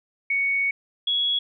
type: tone pair in turn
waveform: sine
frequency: 2226 / 3349 Hz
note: C#7 / G#7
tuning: +7 / +14 cents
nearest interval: perfect fifth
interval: 707 cents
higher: second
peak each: -20 dBFS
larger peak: neither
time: 0.3-0.71 / 1.07-1.39 s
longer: first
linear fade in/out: 5 ms
effects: none